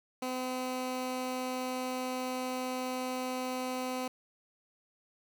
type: tone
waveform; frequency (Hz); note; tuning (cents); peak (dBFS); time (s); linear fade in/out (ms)
15% pulse; 255.2; C4; -43; -27; 0.22-4.08; 5
effects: none